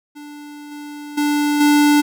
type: tone with level steps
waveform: square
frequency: 293.7 Hz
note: D4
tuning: in tune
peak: -34 / -31 / -16 / -11 dBFS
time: 0.15-2.02 s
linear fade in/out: 20 ms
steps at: 0.71 / 1.17 / 1.6 s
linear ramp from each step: 10 ms
effects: none